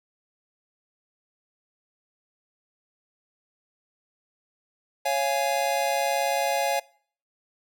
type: chord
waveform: square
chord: Db major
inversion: none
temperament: just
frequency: 554.4 / 693 / 831.5 Hz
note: Db5 / F5 / Ab5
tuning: 0 / -14 / +2 cents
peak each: -28 dBFS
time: 5.05-6.8 s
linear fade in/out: 10 ms
effects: noise-tail reverb RT60 0.5 s tail -23 dB re dry